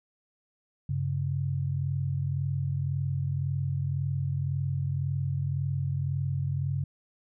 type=tone pair together; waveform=sine; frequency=96.71 / 138.59 Hz; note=G2 / C#3; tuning=-23 / 0 cents; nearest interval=tritone; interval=623 cents; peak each=-31 / -28 dBFS; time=0.89-6.84 s; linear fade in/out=5 ms; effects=none